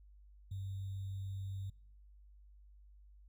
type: tone with sample-and-hold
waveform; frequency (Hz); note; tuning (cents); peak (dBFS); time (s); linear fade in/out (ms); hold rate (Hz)
sine; 97; G2; -18; -39; 0.51-1.7; 5; 3675
effects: noise-tail reverb RT60 0.6 s tail -24 dB re dry + added 50 Hz sine -57 dBFS peak until 3.28 s